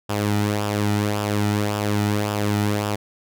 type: tone with flanger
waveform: sawtooth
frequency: 103.83 Hz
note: G#2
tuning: in tune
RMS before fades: -22 dBFS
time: 0.09-2.96 s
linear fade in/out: 10 ms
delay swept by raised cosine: 0.47 to 1.87 ms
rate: 1.8 Hz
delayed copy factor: -0.55
effects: none